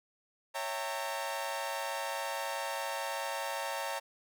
sawtooth chord, C# diminished seventh, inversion none, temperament equal with one note detuned, 554.4 / 659.3 / 784 / 913.1 Hz, C#5 / E5 / G5 / Bb5, 0 / 0 / 0 / -36 cents, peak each -36 / -38 / -39 / -34 dBFS, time 0.54-4 s, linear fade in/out 20 ms, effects none

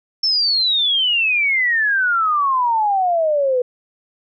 sine exponential sweep, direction down, 5400 to 487.7 Hz, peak -14 dBFS, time 0.23-3.62 s, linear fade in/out 5 ms, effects none

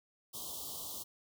white band-stop noise, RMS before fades -43 dBFS, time 0.33-1.04 s, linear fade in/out 20 ms, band 1200 to 3000 Hz, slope 96 dB/octave, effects none

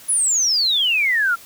sine exponential sweep, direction down, 10580 to 1342 Hz, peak -15 dBFS, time 0.08-1.36 s, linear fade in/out 20 ms, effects white hiss -43 dBFS RMS until 1.45 s

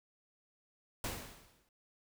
pink noise with exponential decay, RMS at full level -37 dBFS, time 1.04-1.69 s, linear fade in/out 2 ms, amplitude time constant 140 ms, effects none

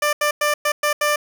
15% pulse tone bursts at uneven times, 593 Hz, D5, 17 cents sharp, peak -10 dBFS, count 6, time 0.02-0.13 / 0.21-0.31 / 0.41-0.54 / 0.65-0.72 / 0.83-0.93 / 1.01-1.16 s, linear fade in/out 5 ms, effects none

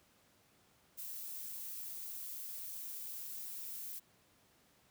violet noise, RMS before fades -45 dBFS, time 0.97-4 s, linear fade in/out 20 ms, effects pink hiss -69 dBFS RMS until 4.9 s + high-pass 80 Hz 12 dB/octave

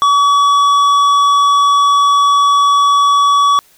triangle tone with tanh clipping, 1137 Hz, C#6, 44 cents sharp, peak -9 dBFS, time 0.02-3.59 s, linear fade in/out 0 ms, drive 14 dB, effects white hiss -49 dBFS RMS until 3.77 s

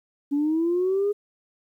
sine linear sweep, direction up, 280 to 416.3 Hz, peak -19 dBFS, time 0.31-1.13 s, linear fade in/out 20 ms, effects tanh soft clip ceiling -16 dBFS + 10-bit

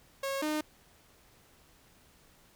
sawtooth tone pair in turn, 546 / 305.3 Hz, C#5 / D#4, -26 / -33 cents, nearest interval minor seventh, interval 1007 cents, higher first, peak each -28 / -26 dBFS, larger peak second, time 0.23-0.42 / 0.42-0.61 s, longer neither, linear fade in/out 5 ms, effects pink hiss -62 dBFS RMS until 2.55 s

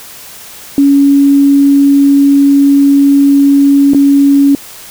sine tone with dropouts, 280.2 Hz, C#4, 19 cents sharp, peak -3 dBFS, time 0.78-4.55 s, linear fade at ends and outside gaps 1 ms, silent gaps 3.935-3.946 s, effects white hiss -31 dBFS RMS until 4.9 s

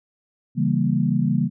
sine chord, C# diminished seventh, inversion none, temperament equal, 138.59 / 164.81 / 196 / 233.1 Hz, C#3 / E3 / G3 / Bb3, 0 / 0 / 0 / 0 cents, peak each -23 dBFS, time 0.55-1.5 s, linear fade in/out 50 ms, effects none

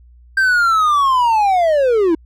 triangle linear sweep, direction down, 1582 to 311.1 Hz, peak -9 dBFS, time 0.37-2.15 s, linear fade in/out 5 ms, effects added 60 Hz sine -42 dBFS peak until 2.25 s

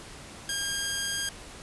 10% pulse tone, 1614 Hz, G#6, 50 cents flat, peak -20 dBFS, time 0.49-1.29 s, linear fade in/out 2 ms, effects pink hiss -45 dBFS RMS until 1.62 s + resampled to 24000 Hz

